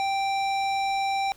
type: tone with low-pass filter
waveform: square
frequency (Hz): 784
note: G5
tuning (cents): 0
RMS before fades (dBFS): -26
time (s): 0-1.32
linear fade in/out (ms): 0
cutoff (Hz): 5000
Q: 0.96
effects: pink hiss -54 dBFS RMS until 1.36 s